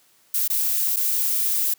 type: noise with dropouts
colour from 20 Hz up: violet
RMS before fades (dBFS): -22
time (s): 0.34-1.74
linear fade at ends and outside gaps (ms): 5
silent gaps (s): 0.479-0.5 / 0.962-0.967
effects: white hiss -59 dBFS RMS until 1.78 s + high-pass 100 Hz 12 dB/octave